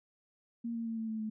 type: tone with pitch steps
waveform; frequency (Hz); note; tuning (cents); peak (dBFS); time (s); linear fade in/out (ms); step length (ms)
sine; 233.1 / 229.8 / 226.5 / 223.2 / 220 / 216.9; A#3 / A#3 / A#3 / A3 / A3 / A3; 0 / -25 / -50 / +25 / 0 / -25; -34; 0.64-1.3; 10; 110
effects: none

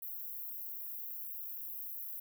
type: high-pass noise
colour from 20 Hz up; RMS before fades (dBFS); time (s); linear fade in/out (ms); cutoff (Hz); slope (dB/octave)
white; -43; 0.02-2.2; 5; 12000; 96
effects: none

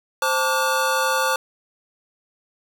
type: tone cluster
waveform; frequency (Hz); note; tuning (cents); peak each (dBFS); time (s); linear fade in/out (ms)
square; 523 / 889 / 1160 / 1437; C5 / A5 / D6 / F6; -1 / +18 / -22 / +49; -25; 0.22-1.36; 2
effects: none

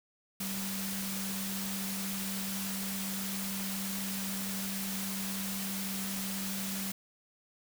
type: tone in noise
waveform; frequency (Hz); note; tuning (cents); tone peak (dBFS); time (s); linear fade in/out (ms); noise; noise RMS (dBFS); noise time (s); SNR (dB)
sine; 194.2; G3; -16; -37; 0.4-6.92; 5; white; -38; 0.4-6.92; -2
effects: none

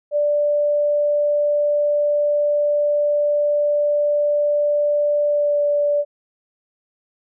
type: tone with pitch glide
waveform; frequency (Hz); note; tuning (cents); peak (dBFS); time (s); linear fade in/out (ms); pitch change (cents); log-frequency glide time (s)
sine; 587.3 to 582.6; D5 to D5; 0 to -14; -15; 0.11-6.05; 50; -14; 5.27-5.62
effects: none

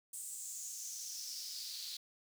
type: noise with high-pass filter sweep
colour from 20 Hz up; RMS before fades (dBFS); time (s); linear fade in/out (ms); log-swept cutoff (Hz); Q
pink; -45; 0.13-1.97; 5; 8400 to 4100; 4.9
effects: none

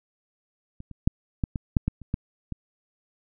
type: clicks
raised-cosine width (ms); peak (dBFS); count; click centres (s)
5; -27 / -28 / -6 / -12 / -16 / -6 / -11 / -29 / -13 / -19; 10; 0.804 / 0.913 / 1.075 / 1.438 / 1.558 / 1.768 / 1.88 / 2.017 / 2.141 / 2.523
effects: none

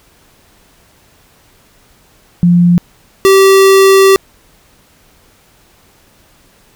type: tone pair in turn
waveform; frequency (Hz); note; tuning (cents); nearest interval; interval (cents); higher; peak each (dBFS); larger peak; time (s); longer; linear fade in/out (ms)
sine / square; 174.61 / 387.5; F3 / G4; 0 / -20; octave + major second; 1380; second; -4; neither; 2.43-2.78 / 3.25-4.16; second; 0
effects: pink hiss -48 dBFS RMS until 6.75 s

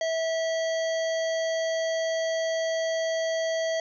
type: harmonic tone with a mistuned harmonic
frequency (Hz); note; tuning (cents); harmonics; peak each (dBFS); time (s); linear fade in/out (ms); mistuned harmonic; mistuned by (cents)
651; E5; -22; 1 / 3 / 5 / 7 / 9 / 10; -25 / -35 / -39 / -42 / -44 / -45; 0.01-3.8; 2; 9; +18
effects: 11-bit

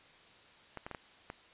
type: clicks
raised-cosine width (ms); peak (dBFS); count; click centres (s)
0.5; -26; 5; 0.773 / 0.865 / 0.913 / 0.948 / 1.301
effects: white hiss -59 dBFS RMS until 1.53 s + resampled to 8000 Hz

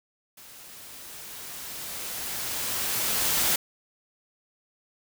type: noise with level ramp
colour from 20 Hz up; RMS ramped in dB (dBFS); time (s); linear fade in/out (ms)
white; -48 to -23; 0.37-3.56; 5
effects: none

